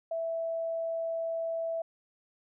sine tone, 659.3 Hz, E5, in tune, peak -30 dBFS, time 0.11-1.82 s, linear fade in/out 5 ms, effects none

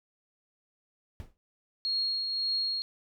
brown noise with exponential decay, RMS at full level -38 dBFS, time 1.2-1.37 s, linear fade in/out 0 ms, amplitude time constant 36 ms
sine tone with tremolo, 4283 Hz, C8, 40 cents sharp, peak -26 dBFS, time 1.85-2.82 s, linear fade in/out 0 ms, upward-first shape triangle, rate 1.8 Hz, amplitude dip 40%
effects none

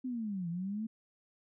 sine linear two-way sweep, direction down then up, 261.6 to 165.4 to 226.2 Hz, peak -34 dBFS, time 0.04-0.87 s, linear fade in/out 10 ms, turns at 0.49 s, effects none

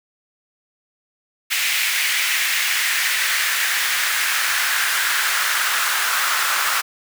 pink noise with high-pass filter sweep, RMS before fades -20 dBFS, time 1.5-6.82 s, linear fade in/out 20 ms, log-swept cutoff 2200 to 1300 Hz, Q 2.4, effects none

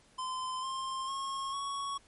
square tone with pitch steps, 1030 / 1057.1 / 1085 / 1113.5 Hz, C6 / C6 / C#6 / C#6, -28 / +17 / -37 / +7 cents, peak -35 dBFS, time 0.18-1.98 s, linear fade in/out 10 ms, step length 450 ms, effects pink hiss -63 dBFS RMS until 2.07 s + MP3 48 kbps

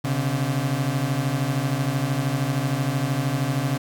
30% pulse beating tone pair, 129.6 / 142.6 Hz, C3 / C#3, -16 / +49 cents, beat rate 13 Hz, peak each -22 dBFS, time 0.04-3.78 s, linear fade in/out 10 ms, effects 8-bit

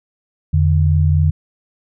sine tone pair together, 85.2 / 149.33 Hz, F2 / D3, -42 / +29 cents, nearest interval minor seventh, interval 971 cents, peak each -12 / -15 dBFS, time 0.53-1.31 s, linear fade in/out 10 ms, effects none

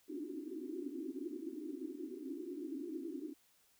white band-pass noise, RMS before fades -44 dBFS, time 0.08-3.34 s, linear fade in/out 20 ms, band 260 to 370 Hz, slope 96 dB/octave, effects white hiss -71 dBFS RMS until 3.79 s

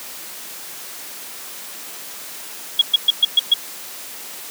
sine tone bursts, 3322 Hz, G#7, in tune, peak -8 dBFS, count 6, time 2.79-3.54 s, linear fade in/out 5 ms, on 25 ms, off 120 ms, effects white hiss -34 dBFS RMS until 4.5 s + high-pass 200 Hz 12 dB/octave

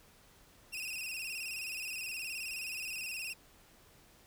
sawtooth tone with vibrato, 2623 Hz, E7, 9 cents flat, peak -35 dBFS, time 0.72-3.34 s, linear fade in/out 20 ms, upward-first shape square, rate 19 Hz, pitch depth 69 cents each way, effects pink hiss -62 dBFS RMS until 4.26 s

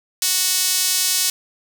sawtooth tone with high-pass filter, 370 Hz, F#4, in tune, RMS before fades -19 dBFS, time 0.22-1.3 s, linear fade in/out 2 ms, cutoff 5200 Hz, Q 0.92, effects 7-bit

